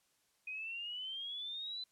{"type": "exponential sweep", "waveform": "sine", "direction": "up", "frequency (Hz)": [2485, 4041], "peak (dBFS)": -40, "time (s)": [0.47, 1.84], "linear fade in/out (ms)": 5, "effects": ["white hiss -75 dBFS RMS until 1.91 s", "low-pass 11000 Hz 12 dB/octave"]}